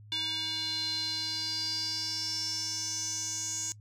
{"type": "tone with band-pass filter sweep", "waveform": "square", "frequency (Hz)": 318.1, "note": "D#4", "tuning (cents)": 38, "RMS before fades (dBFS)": -34, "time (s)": [0.12, 3.72], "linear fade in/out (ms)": 0, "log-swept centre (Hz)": [3600, 6800], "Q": 8, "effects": ["noise-tail reverb RT60 0.1 s tail -21 dB re dry", "added 105 Hz sine -49 dBFS peak until 3.8 s"]}